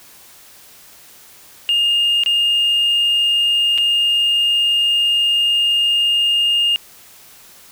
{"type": "tone with dropouts", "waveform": "triangle", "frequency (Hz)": 2829, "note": "F7", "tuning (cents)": 22, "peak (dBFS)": -10, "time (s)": [1.69, 6.76], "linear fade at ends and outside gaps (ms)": 0, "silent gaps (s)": [[2.236, 2.261], [3.778, 3.783]], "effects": ["tanh soft clip ceiling -9 dBFS", "white hiss -44 dBFS RMS until 7.71 s"]}